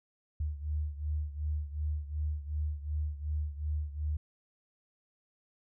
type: beating tone pair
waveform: sine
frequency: 74.6 / 77.3 Hz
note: D2 / D#2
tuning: +28 / -11 cents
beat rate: 2.7 Hz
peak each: -33 / -37 dBFS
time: 0.4-4.17 s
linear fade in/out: 5 ms
effects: none